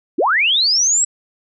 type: linear sweep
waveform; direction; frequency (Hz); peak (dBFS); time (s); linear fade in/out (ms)
sine; up; 233.1 to 7902; -12; 0.18-1.05; 10
effects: none